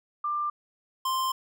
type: tone pair in turn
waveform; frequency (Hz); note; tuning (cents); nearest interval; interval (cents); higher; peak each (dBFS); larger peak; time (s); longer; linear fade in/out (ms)
sine / square; 1189 / 1046.8; D6 / C6; +21 / 0; major second; 221; first; -26; neither; 0.24-0.5 / 1.05-1.32; second; 5
effects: none